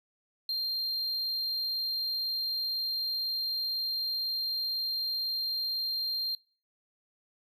triangle tone, 4186 Hz, C8, in tune, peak -28 dBFS, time 0.49-6.35 s, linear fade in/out 2 ms, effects noise-tail reverb RT60 0.4 s tail -24 dB re dry

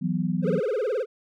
sine chord, E suspended second, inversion none, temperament just, 164.81 / 185.42 / 247.2 Hz, E3 / F#3 / B3, 0 / +4 / +2 cents, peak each -27 / -26 / -30 dBFS, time 0.01-0.6 s, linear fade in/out 20 ms
triangle tone with vibrato, 466.2 Hz, A#4, in tune, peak -21 dBFS, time 0.42-1.06 s, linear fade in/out 50 ms, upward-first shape sine, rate 19 Hz, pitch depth 240 cents each way
effects none

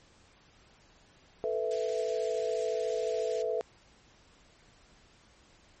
sine chord, A suspended second, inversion none, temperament equal, 440 / 493.9 / 659.3 Hz, A4 / B4 / E5, 0 / 0 / 0 cents, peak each -32 / -33 / -34 dBFS, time 1.44-3.61 s, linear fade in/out 0 ms
white high-pass noise, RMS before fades -46 dBFS, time 1.71-3.42 s, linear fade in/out 0 ms, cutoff 1600 Hz, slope 48 dB/octave
effects pink hiss -61 dBFS RMS until 5.8 s + MP3 32 kbps

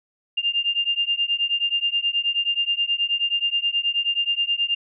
sine beating tone pair, 2797 / 2806.4 Hz, F7 / F7, +2 / +8 cents, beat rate 9.4 Hz, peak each -23 dBFS, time 0.37-4.75 s, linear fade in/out 10 ms, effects none

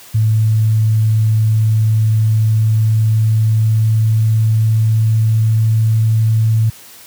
sine tone with pitch glide, 109.5 to 111.16 Hz, A2 to A2, -8 to +18 cents, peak -9 dBFS, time 0.14-6.7 s, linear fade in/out 10 ms, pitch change +26 cents, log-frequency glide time 2.07-6.55 s, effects white hiss -39 dBFS RMS until 7.06 s + high-pass 60 Hz 12 dB/octave

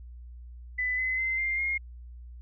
sine tone with pitch steps, 2000 / 2034 / 2068 / 2103 / 2139 Hz, B6 / C7 / C7 / C7 / C7, +21 / -50 / -21 / +8 / +38 cents, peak -26 dBFS, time 0.78-1.78 s, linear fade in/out 10 ms, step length 200 ms, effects added 60 Hz sine -42 dBFS peak until 2.41 s

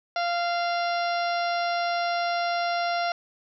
harmonic tone, 693 Hz, F5, 14 cents flat, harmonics 1 / 2 / 3 / 4 / 5 / 6 / 7 / 8, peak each -25 / -31 / -36 / -39 / -41 / -39 / -42 / -40 dBFS, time 0.16-3.12 s, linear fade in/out 2 ms, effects none

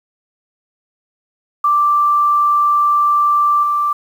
sine tone with level steps, 1174.7 Hz, D6, in tune, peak -10 / -13 dBFS, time 1.64-3.93 s, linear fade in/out 5 ms, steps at 3.63 s, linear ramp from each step 2 ms, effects 7-bit

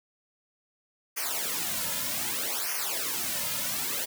white noise with flanger, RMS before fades -31 dBFS, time 1.16-4.06 s, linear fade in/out 20 ms, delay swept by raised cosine 0.25 to 2.65 ms, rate 0.64 Hz, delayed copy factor -0.95, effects none

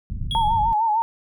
pink low-pass noise, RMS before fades -27 dBFS, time 0.1-0.73 s, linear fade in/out 0 ms, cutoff 160 Hz, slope 24 dB/octave
triangle tone with exponential decay, 3322 Hz, G#7, in tune, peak -21 dBFS, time 0.31-0.74 s, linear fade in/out 1 ms, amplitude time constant 93 ms
sine tone with vibrato, 880 Hz, A5, in tune, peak -17 dBFS, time 0.35-1.02 s, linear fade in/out 0 ms, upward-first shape sine, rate 6.6 Hz, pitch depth 85 cents each way
effects none

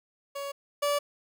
30% pulse tone pair in turn, 561 / 577.8 Hz, C#5 / D5, +21 / -28 cents, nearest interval minor second, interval 51 cents, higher second, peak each -31 / -22 dBFS, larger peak second, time 0.35-0.52 / 0.82-0.99 s, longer neither, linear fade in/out 10 ms, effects none

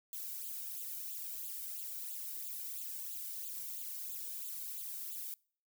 violet noise with flanger, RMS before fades -43 dBFS, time 0.13-5.34 s, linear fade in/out 0 ms, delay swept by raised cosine 0.26 to 1.36 ms, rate 3 Hz, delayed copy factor +1, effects noise-tail reverb RT60 0.5 s tail -26 dB re dry

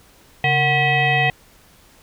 sine tone with frequency modulation, 1345 Hz, E6, 34 cents sharp, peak -14 dBFS, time 0.44-1.3 s, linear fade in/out 2 ms, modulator 603 Hz, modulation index 2.4, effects pink hiss -51 dBFS RMS until 2.02 s

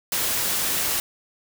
white noise, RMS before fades -24 dBFS, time 0.12-1 s, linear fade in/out 2 ms, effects none

